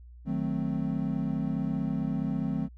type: chord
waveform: triangle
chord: D# diminished seventh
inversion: none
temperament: equal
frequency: 155.56 / 185 / 220 / 261.6 Hz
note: D#3 / F#3 / A3 / C4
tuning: 0 / 0 / 0 / 0 cents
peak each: -31 dBFS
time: 0.25-2.69 s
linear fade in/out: 50 ms
effects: added 60 Hz sine -46 dBFS peak until 2.77 s